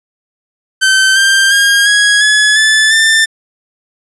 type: tone with pitch steps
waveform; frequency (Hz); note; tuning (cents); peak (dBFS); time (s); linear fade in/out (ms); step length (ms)
sawtooth; 1543 / 1580.9 / 1619.7 / 1659.5 / 1700.2 / 1742 / 1784.8; G6 / G6 / G#6 / G#6 / G#6 / A6 / A6; -28 / +14 / -44 / -2 / +40 / -18 / +24; -3; 0.81-3.26; 20; 350
effects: resampled to 24000 Hz